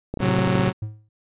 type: clicks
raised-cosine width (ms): 2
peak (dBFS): -14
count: 9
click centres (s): 0.14 / 0.173 / 0.204 / 0.29 / 0.387 / 0.474 / 0.554 / 0.598 / 0.679
type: chord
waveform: sawtooth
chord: F# diminished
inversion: first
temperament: just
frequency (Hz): 111 / 133.2 / 185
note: A2 / C3 / F#3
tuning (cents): +16 / +31 / 0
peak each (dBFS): -21 / -19 / -17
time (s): 0.19-0.73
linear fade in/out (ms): 50
type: tone with exponential decay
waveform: triangle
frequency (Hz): 107.1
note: A2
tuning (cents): -46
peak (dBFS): -21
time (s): 0.82-1.09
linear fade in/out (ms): 5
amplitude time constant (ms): 58
effects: resampled to 8000 Hz